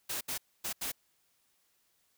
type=noise bursts at uneven times; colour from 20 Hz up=white; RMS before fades=-36 dBFS; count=4; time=0.09-0.21 / 0.28-0.38 / 0.64-0.73 / 0.81-0.92 s; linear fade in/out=10 ms; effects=white hiss -73 dBFS RMS until 2.17 s